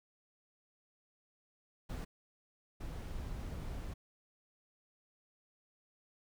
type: noise bursts at uneven times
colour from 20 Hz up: brown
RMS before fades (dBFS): -42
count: 2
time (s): 1.89-2.05 / 2.8-3.94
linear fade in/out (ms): 10
effects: none